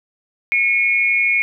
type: tone pair together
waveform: sine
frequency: 2190 / 2422 Hz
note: C#7 / D#7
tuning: -22 / -47 cents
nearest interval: major second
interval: 175 cents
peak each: -15 / -18 dBFS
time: 0.52-1.42 s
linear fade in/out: 0 ms
effects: none